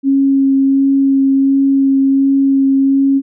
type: tone with vibrato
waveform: sine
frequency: 272.3 Hz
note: C#4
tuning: 31 cents flat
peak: -8 dBFS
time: 0.03-3.22 s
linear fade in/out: 50 ms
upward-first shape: sine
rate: 1.4 Hz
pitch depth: 10 cents each way
effects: none